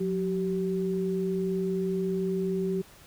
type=tone pair together; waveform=sine; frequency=180.81 / 383.4 Hz; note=F#3 / G4; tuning=-40 / -38 cents; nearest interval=octave + minor second; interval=1302 cents; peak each=-29 / -28 dBFS; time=0-2.82 s; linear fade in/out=10 ms; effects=pink hiss -53 dBFS RMS until 3.06 s